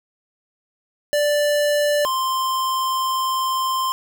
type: tone pair in turn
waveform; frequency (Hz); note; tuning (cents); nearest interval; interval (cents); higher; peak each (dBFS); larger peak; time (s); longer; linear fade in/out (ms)
square; 587.3 / 1046.4; D5 / C6; 0 / 0; minor seventh; 1000; second; -17 / -20; first; 1.13-2.05 / 2.05-3.92; second; 0
effects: none